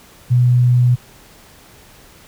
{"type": "tone", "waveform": "sine", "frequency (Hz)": 123.47, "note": "B2", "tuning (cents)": 0, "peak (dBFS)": -9, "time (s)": [0.3, 0.96], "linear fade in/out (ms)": 20, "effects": ["pink hiss -45 dBFS RMS until 2.27 s"]}